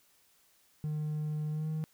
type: tone with pitch glide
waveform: triangle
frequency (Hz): 152.2 to 156.48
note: D#3 to D#3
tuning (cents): -38 to +10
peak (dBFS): -29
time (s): 0.84-1.84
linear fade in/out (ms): 0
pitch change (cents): +48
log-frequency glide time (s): 1.5-1.68
effects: tanh soft clip ceiling -25 dBFS + white hiss -67 dBFS RMS until 1.93 s